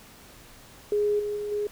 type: tone with level steps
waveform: sine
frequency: 415.3 Hz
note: G#4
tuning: in tune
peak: -21 / -27 / -29 / -25 dBFS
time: 0.92-1.67 s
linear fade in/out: 2 ms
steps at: 1.19 / 1.36 / 1.51 s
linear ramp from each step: 10 ms
effects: pink hiss -50 dBFS RMS until 1.71 s